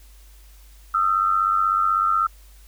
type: tone pair together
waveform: sine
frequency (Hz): 1244.5 / 1340.7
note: D#6 / E6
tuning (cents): 0 / +29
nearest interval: minor second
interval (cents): 129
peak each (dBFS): -21 / -19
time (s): 0.94-2.27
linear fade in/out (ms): 5
effects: added 50 Hz sine -45 dBFS peak until 2.67 s + white hiss -55 dBFS RMS until 2.67 s